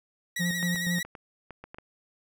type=tone with vibrato; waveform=sawtooth; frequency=1900 Hz; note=A#6; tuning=33 cents sharp; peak=-26 dBFS; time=0.36-1.03 s; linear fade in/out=5 ms; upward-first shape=sine; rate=11 Hz; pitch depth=47 cents each way
type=tone with tremolo; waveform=triangle; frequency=175.2 Hz; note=F3; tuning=6 cents sharp; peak=-24 dBFS; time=0.39-1.01 s; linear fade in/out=20 ms; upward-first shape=square; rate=4.2 Hz; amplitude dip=60%
type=clicks; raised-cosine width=0.5 ms; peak=-27 dBFS; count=8; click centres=0.628 / 0.759 / 1.05 / 1.152 / 1.507 / 1.64 / 1.745 / 1.785 s
effects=none